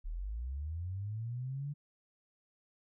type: linear sweep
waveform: sine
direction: up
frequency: 35.21 to 147.4 Hz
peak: -36 dBFS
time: 0.04-1.74 s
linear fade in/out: 20 ms
effects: none